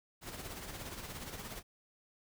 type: noise with tremolo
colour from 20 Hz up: pink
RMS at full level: -43 dBFS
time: 0.21-1.63 s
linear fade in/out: 50 ms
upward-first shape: sine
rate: 17 Hz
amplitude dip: 50%
effects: none